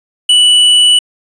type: tone with tanh clipping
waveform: sine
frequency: 2960 Hz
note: F#7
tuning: in tune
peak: -6 dBFS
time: 0.29-0.99 s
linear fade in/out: 5 ms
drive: 12 dB
effects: resampled to 22050 Hz